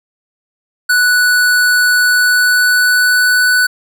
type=tone with pitch glide; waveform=square; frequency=1480 to 1491.2 Hz; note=F#6 to F#6; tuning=0 to +13 cents; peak=-9 dBFS; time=0.89-3.67 s; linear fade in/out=10 ms; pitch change=+13 cents; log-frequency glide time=1.96-3.49 s; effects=none